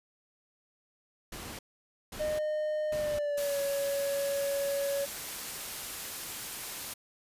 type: noise bursts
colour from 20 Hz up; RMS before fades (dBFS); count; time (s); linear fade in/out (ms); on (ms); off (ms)
pink; -42; 3; 1.32-3.19; 5; 270; 530
type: tone with pitch glide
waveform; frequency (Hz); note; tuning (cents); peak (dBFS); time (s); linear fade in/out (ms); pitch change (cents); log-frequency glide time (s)
triangle; 611 to 560.3; D#5 to C#5; -32 to +18; -27; 2.19-5.06; 20; -150; 2.92-3.59
type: noise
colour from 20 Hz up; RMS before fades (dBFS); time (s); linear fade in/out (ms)
white; -39; 3.37-6.94; 10
effects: resampled to 32000 Hz